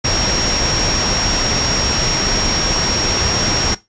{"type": "tone in noise", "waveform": "sine", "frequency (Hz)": 5588, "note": "F8", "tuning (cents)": 0, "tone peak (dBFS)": -18, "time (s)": [0.04, 3.75], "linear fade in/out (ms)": 10, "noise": "pink", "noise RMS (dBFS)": -18, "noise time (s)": [0.04, 3.75], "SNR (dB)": -3, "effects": ["noise-tail reverb RT60 0.2 s tail -17 dB re dry", "resampled to 16000 Hz"]}